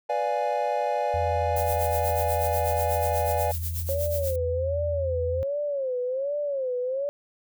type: chord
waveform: triangle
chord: B diminished seventh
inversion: none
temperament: equal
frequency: 493.9 / 587.3 / 698.5 / 830.6 Hz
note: B4 / D5 / F5 / Ab5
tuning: 0 / 0 / 0 / 0 cents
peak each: -29 / -26 / -28 / -26 dBFS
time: 0.09-3.52 s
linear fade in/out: 10 ms
type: tone with pitch glide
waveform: sine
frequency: 85.1 to 83.35 Hz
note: F2 to E2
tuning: -44 to +20 cents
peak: -28 dBFS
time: 1.14-5.43 s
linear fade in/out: 0 ms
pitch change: -36 cents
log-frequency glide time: 1.3-1.77 s
type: noise with tremolo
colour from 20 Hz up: violet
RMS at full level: -32 dBFS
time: 1.56-4.36 s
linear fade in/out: 5 ms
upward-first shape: sine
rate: 8.2 Hz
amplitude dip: 75%
type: tone with vibrato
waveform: sine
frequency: 539 Hz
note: C#5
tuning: 49 cents flat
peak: -25 dBFS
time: 3.89-7.09 s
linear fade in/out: 0 ms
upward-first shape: sine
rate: 1.3 Hz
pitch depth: 150 cents each way
effects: none